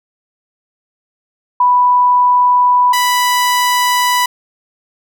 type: tone pair in turn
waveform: sine / sawtooth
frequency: 987.8 / 987.8 Hz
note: B5 / B5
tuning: 0 / 0 cents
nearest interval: unison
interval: 0 cents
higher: neither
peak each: -7 dBFS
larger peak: neither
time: 1.6-2.93 / 2.93-4.26 s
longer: neither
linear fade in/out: 5 ms
effects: none